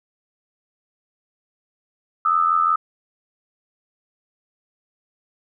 sine tone pair together, 1225 / 1310.6 Hz, D#6 / E6, -27 / -10 cents, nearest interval minor second, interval 117 cents, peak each -18 dBFS, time 2.25-2.76 s, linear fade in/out 5 ms, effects none

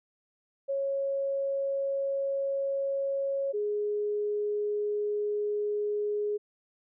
sine tone pair in turn, 550 / 416.3 Hz, C#5 / G#4, -14 / +4 cents, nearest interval perfect fourth, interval 482 cents, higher first, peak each -27 dBFS, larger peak neither, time 0.68-3.53 / 3.53-6.38 s, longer neither, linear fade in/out 20 ms, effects none

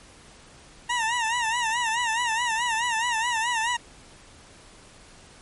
20% pulse tone with vibrato, 930 Hz, A#5, 4 cents flat, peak -18 dBFS, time 0.89-3.77 s, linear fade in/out 10 ms, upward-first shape sine, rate 4.7 Hz, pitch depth 100 cents each way, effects pink hiss -50 dBFS RMS until 5.41 s + MP3 48 kbps

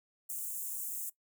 white high-pass noise, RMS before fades -39 dBFS, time 0.29-1.1 s, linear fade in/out 10 ms, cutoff 7000 Hz, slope 48 dB/octave, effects noise-tail reverb RT60 0.1 s tail -18 dB re dry

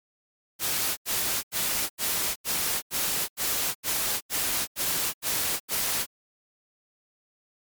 white noise bursts, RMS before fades -27 dBFS, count 12, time 0.59-6.063 s, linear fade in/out 50 ms, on 380 ms, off 83 ms, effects MP3 96 kbps

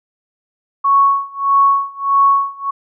sine tone with tremolo, 1108.7 Hz, C#6, in tune, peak -7 dBFS, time 0.84-2.71 s, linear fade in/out 10 ms, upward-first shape sine, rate 1.6 Hz, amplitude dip 95%, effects none

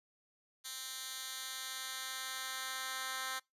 10% pulse tone with high-pass filter sweep, 261.6 Hz, C4, in tune, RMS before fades -42 dBFS, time 0.64-3.4 s, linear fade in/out 20 ms, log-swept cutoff 3800 to 1500 Hz, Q 0.81, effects noise-tail reverb RT60 0.2 s tail -25 dB re dry + resampled to 32000 Hz

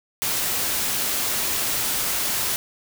white noise, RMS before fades -24 dBFS, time 0.22-2.56 s, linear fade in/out 0 ms, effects none

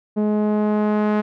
sawtooth tone with low-pass filter sweep, 210.9 Hz, G#3, 27 cents sharp, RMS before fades -19 dBFS, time 0.16-1.22 s, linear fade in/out 20 ms, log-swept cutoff 540 to 1600 Hz, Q 0.84, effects none

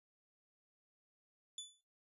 25% pulse tone with exponential decay, 3477 Hz, A7, 21 cents flat, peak -37 dBFS, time 1.58-1.81 s, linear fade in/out 2 ms, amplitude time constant 49 ms, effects noise-tail reverb RT60 0.3 s tail -20 dB re dry + resampled to 32000 Hz

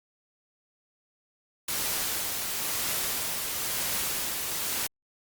white noise with tremolo, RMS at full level -29 dBFS, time 1.68-4.87 s, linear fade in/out 5 ms, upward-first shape sine, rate 1 Hz, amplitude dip 30%, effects Opus 48 kbps

